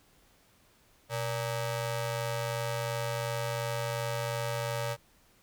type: ring-modulated tone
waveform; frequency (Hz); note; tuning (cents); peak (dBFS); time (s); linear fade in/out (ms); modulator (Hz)
sawtooth; 349.2; F4; 0; -24; 1.09-4.97; 50; 226
effects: pink hiss -64 dBFS RMS until 5.42 s